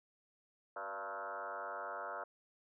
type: tone with frequency modulation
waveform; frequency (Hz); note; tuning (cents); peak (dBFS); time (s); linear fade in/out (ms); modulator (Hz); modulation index
sine; 987.8; B5; 0; -40; 0.76-2.24; 5; 100; 4.8
effects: none